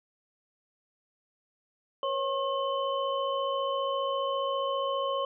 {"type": "tone cluster", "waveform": "sine", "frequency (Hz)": [493.2, 548, 1078, 3040], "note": ["B4", "C#5", "C#6", "F#7"], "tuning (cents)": [-2, -20, -49, 46], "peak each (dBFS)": [-39, -30, -31, -39], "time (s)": [2.03, 5.25], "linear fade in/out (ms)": 2, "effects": []}